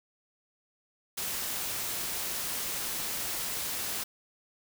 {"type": "noise", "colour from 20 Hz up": "white", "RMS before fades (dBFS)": -34, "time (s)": [1.17, 4.04], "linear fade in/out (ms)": 10, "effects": []}